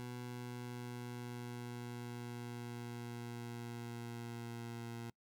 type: tone with pitch glide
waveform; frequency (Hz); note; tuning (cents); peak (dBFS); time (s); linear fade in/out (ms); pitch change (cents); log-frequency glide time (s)
20% pulse; 122.8 to 117.12; B2 to A#2; -9 to +9; -39; 0-5.1; 0; -82; 0.13-4.97
effects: noise-tail reverb RT60 0.1 s tail -24 dB re dry